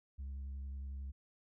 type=tone with vibrato; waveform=sine; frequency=68 Hz; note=C#2; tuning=33 cents flat; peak=-38 dBFS; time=0.18-1.12 s; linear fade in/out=20 ms; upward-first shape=triangle; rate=11 Hz; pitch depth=26 cents each way; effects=tanh soft clip ceiling -40 dBFS